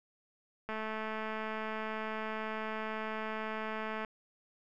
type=click train; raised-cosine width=0.5 ms; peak=-24 dBFS; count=733; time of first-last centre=0.69-4.048 s; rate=218 Hz; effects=none